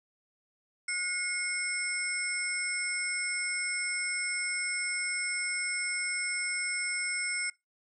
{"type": "tone cluster", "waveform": "sine", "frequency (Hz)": [1444, 2158, 5320, 8140], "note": ["F#6", "C#7", "E8", "C9"], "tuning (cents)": [-43, -47, 15, -49], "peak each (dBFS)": [-39, -32, -38, -37], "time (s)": [0.88, 7.5], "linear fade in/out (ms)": 5, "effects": ["noise-tail reverb RT60 0.2 s tail -22 dB re dry"]}